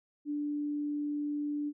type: tone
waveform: sine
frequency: 293.5 Hz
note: D4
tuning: 1 cent flat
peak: -31 dBFS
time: 0.25-1.73 s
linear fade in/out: 50 ms
effects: none